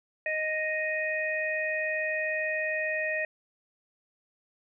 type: harmonic tone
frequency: 622.3 Hz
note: D#5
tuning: in tune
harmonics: 1 / 3 / 4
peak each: -32 / -30 / -34 dBFS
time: 0.26-3.25 s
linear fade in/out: 2 ms
effects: none

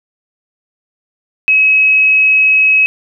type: tone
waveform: sine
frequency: 2559 Hz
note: D#7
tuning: 48 cents sharp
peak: -6 dBFS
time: 1.48-2.86 s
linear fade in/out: 0 ms
effects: none

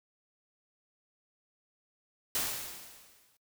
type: noise with exponential decay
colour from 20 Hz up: white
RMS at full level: -30 dBFS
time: 2.35-3.37 s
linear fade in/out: 2 ms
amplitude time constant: 220 ms
effects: noise-tail reverb RT60 0.1 s tail -23 dB re dry

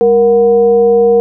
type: tone with frequency modulation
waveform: sine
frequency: 468.4 Hz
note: A#4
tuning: 8 cents sharp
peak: -5 dBFS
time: 0.01-1.2 s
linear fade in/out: 0 ms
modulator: 266 Hz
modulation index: 0.41
effects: none

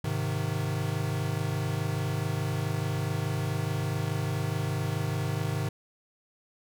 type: chord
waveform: square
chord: Ab major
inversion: none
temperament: equal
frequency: 103.83 / 130.81 / 155.56 Hz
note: Ab2 / C3 / Eb3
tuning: 0 / 0 / 0 cents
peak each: -33 dBFS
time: 0.04-5.69 s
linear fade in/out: 5 ms
effects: none

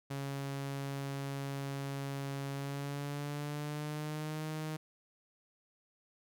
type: tone with pitch glide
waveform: sawtooth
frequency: 138.59 to 155.56 Hz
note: C#3 to D#3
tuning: 0 to 0 cents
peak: -33 dBFS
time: 0.1-4.77 s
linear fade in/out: 10 ms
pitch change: +200 cents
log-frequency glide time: 2.52-4.46 s
effects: none

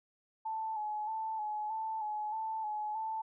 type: tone with vibrato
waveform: sine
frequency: 865 Hz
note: A5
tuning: 30 cents flat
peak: -34 dBFS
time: 0.45-3.22 s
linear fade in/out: 10 ms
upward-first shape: square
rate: 1.6 Hz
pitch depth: 35 cents each way
effects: none

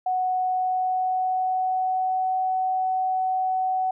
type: tone with pitch glide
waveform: sine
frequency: 740 to 749.5 Hz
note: F#5 to F#5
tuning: 0 to +22 cents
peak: -21 dBFS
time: 0.06-3.91 s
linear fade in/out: 5 ms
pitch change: +22 cents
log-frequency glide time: 0.38-2.34 s
effects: none

